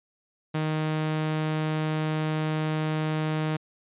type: tone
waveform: sawtooth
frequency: 155.56 Hz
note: D#3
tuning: in tune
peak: -21 dBFS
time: 0.54-3.57 s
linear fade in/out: 10 ms
effects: resampled to 8000 Hz